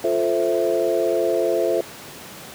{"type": "chord", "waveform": "sine", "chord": "F major seventh", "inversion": "none", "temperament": "equal", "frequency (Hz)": [349.2, 440, 523.3, 659.3], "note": ["F4", "A4", "C5", "E5"], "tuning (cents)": [0, 0, 0, 0], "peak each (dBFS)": -23, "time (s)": [0.04, 1.81], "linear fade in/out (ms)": 2, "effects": ["pink hiss -38 dBFS RMS until 2.54 s", "high-pass 150 Hz 12 dB/octave"]}